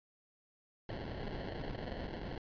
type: noise with sample-and-hold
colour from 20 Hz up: pink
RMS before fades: -42 dBFS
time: 0.89-2.38 s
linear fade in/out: 2 ms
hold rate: 1225 Hz
effects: resampled to 11025 Hz